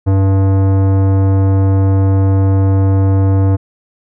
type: tone with tanh clipping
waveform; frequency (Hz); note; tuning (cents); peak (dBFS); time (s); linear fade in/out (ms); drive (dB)
sine; 96.7; G2; -23; -10; 0.06-3.57; 20; 17
effects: none